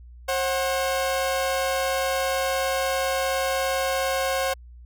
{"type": "tone pair together", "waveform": "sawtooth", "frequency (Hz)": [535.7, 740], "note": ["C5", "F#5"], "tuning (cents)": [41, 0], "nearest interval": "tritone", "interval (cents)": 559, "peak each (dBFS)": [-20, -24], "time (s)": [0.28, 4.54], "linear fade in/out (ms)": 10, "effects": ["added 60 Hz sine -42 dBFS peak until 4.85 s"]}